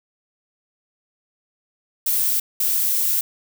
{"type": "noise bursts at uneven times", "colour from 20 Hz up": "violet", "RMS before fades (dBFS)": -20, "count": 2, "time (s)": [[2.06, 2.4], [2.6, 3.21]], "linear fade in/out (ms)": 5, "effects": []}